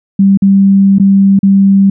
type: tone with dropouts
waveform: sine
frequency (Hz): 196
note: G3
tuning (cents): 0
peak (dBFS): -3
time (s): 0.19-1.9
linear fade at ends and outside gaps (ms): 5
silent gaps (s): 0.374-0.421 / 0.985-0.997 / 1.391-1.43
effects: none

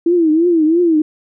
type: tone with vibrato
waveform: sine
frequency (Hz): 329.6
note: E4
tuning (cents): 0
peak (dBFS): -9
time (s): 0.06-1.02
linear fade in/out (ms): 5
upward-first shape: triangle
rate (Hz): 3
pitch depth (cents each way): 150
effects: none

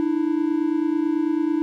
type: tone pair together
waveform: triangle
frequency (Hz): 298.7 / 327.8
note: D4 / E4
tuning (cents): +29 / -10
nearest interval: major second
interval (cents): 161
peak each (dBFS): -20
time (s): 0-1.62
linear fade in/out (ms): 0
effects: none

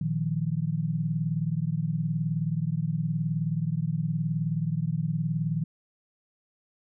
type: chord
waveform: sine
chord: Bb suspended fourth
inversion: none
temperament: equal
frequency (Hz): 116.54 / 155.56 / 174.61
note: Bb2 / Eb3 / F3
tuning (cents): 0 / 0 / 0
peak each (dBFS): -33 / -27 / -31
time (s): 0.01-5.64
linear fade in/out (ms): 5
effects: none

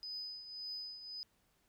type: tone with tremolo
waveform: sine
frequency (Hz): 5000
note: D#8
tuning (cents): +8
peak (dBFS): -39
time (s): 0.03-1.23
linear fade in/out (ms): 0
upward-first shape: triangle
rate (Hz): 1.8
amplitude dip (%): 70
effects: tanh soft clip ceiling -35 dBFS + pink hiss -75 dBFS RMS until 1.68 s

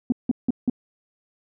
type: tone bursts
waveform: sine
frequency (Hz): 246.9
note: B3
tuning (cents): 0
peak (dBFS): -15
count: 4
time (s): 0.1-0.698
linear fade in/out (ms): 2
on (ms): 22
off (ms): 170
effects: tanh soft clip ceiling -12 dBFS

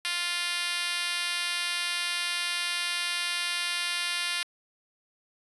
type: tone with high-pass filter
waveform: 5% pulse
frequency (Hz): 350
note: F4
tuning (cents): +4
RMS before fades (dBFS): -30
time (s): 0.05-4.43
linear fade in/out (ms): 0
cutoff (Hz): 1700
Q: 0.66
effects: resampled to 24000 Hz

